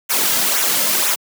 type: noise with flanger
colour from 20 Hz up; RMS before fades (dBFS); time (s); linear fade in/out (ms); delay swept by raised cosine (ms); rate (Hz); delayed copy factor
white; -17; 0.09-1.16; 20; 0.21 to 2.71; 2; -0.6
effects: high-pass 200 Hz 12 dB/octave